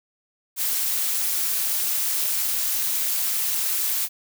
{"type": "noise with amplitude modulation", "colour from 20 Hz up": "blue", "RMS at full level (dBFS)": -21, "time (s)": [0.56, 4.09], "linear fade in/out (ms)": 50, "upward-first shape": "sine", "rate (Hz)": 261, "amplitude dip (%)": 65, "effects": []}